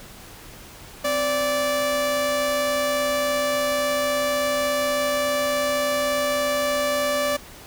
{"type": "tone pair together", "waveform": "sawtooth", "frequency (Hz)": [259.4, 582.3], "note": ["C4", "D5"], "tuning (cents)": [-15, -15], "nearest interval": "octave + major second", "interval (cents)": 1400, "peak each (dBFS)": [-28, -17], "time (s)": [1.04, 7.37], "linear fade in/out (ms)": 10, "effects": ["pink hiss -43 dBFS RMS until 7.66 s"]}